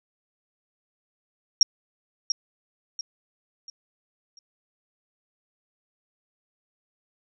sine tone with echo, 5588 Hz, F8, in tune, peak -11 dBFS, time 1.61-1.63 s, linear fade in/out 2 ms, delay 690 ms, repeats 4, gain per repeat -9 dB, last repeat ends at 4.39 s, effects none

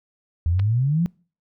sine exponential sweep, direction up, 79.8 to 180 Hz, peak -17 dBFS, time 0.46-1.06 s, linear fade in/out 0 ms
clicks, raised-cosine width 0.3 ms, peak -23 / -21 dBFS, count 2, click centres 0.594 / 0.598 s
effects noise-tail reverb RT60 0.4 s tail -26 dB re dry

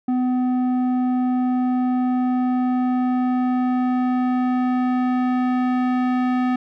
square tone with low-pass filter sweep, 251.7 Hz, B3, 33 cents sharp, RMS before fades -20 dBFS, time 0.08-6.56 s, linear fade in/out 5 ms, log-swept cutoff 660 to 1800 Hz, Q 0.84, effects none

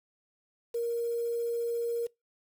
sine tone with quantisation, 469.3 Hz, A#4, 12 cents sharp, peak -28 dBFS, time 0.74-2.07 s, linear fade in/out 10 ms, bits 8, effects noise-tail reverb RT60 0.2 s tail -24 dB re dry

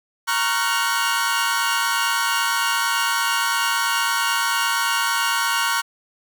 sawtooth chord, Gb major seventh, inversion first, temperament equal with one note detuned, 932.3 / 1108.7 / 1396.9 / 1505.8 Hz, Bb5 / Db6 / F6 / Gb6, 0 / 0 / 0 / +30 cents, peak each -21 dBFS, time 0.27-5.82 s, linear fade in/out 20 ms, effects none

